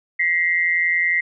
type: tone pair together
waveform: sine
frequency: 1917 / 2088 Hz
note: A#6 / C7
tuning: +48 / -4 cents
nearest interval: minor second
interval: 148 cents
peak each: -19 dBFS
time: 0.19-1.21 s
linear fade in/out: 10 ms
effects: none